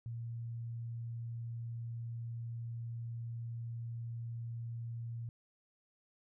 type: tone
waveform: sine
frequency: 116.54 Hz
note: A#2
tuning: in tune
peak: -39 dBFS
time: 0.06-5.29 s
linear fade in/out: 0 ms
effects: none